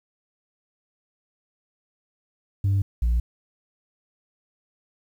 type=tone pair in turn; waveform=sine; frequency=98.4 / 58.51 Hz; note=G2 / A#1; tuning=+7 / +7 cents; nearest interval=major sixth; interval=900 cents; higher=first; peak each=-16 dBFS; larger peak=neither; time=2.64-2.82 / 3.02-3.2 s; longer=neither; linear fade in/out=5 ms; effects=tanh soft clip ceiling -17 dBFS + 9-bit